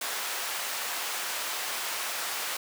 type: high-pass noise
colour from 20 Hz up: pink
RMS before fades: -33 dBFS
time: 0.01-2.57 s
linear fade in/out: 5 ms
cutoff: 870 Hz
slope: 12 dB/octave
effects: none